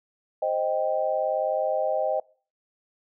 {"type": "chord", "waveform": "sine", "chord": "C minor", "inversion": "none", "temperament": "equal", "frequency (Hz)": [523.3, 622.3, 784], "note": ["C5", "Eb5", "G5"], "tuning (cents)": [0, 0, 0], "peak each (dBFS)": [-28, -25, -29], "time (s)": [0.42, 2.2], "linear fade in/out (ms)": 5, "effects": ["noise-tail reverb RT60 0.4 s tail -23 dB re dry"]}